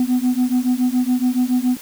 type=beating tone pair; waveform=sine; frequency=246.9 / 254 Hz; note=B3 / B3; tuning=0 / +49 cents; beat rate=7.1 Hz; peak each=-16 dBFS; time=0-1.77 s; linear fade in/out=2 ms; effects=tanh soft clip ceiling -12 dBFS + white hiss -38 dBFS RMS until 1.81 s